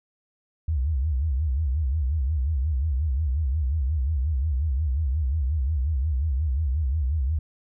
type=tone with vibrato; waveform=sine; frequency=71.4 Hz; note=D2; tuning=48 cents flat; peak=-21 dBFS; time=0.68-7.39 s; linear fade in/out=5 ms; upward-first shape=sine; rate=5.6 Hz; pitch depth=230 cents each way; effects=none